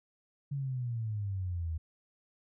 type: exponential sweep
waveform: sine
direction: down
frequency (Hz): 143.3 to 78.6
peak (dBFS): -32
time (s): 0.51-1.78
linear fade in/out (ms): 10
effects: none